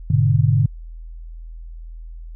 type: chord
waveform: sine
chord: G# diminished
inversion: none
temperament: equal with one note detuned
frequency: 103.29 / 123.47 / 146.83 Hz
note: G#2 / B2 / D3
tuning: -9 / 0 / 0 cents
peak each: -17 dBFS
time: 0.1-0.66 s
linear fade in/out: 5 ms
effects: added 41 Hz sine -32 dBFS peak until 2.35 s